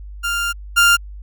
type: tone pair in turn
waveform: 30% pulse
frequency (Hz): 1396.9 / 1396.9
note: F6 / F6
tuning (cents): 0 / 0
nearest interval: unison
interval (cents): 0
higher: neither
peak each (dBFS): -16 / -7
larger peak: second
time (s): 0.23-0.53 / 0.76-0.97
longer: first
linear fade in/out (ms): 20
effects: added 50 Hz sine -31 dBFS peak until 1.22 s